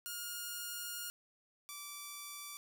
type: tone pair in turn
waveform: 5% pulse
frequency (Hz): 1424 / 1162.3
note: F6 / D6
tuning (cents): +33 / -18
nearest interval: major third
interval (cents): 351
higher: first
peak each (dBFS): -29 / -33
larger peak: first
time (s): 0.06-1.1 / 1.69-2.57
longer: first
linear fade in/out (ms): 0
effects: none